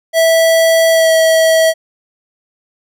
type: tone with pitch glide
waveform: square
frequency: 655 to 646.7 Hz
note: E5 to E5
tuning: -11 to -33 cents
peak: -8 dBFS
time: 0.13-1.74 s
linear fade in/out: 50 ms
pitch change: -22 cents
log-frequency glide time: 0.91-1.12 s
effects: none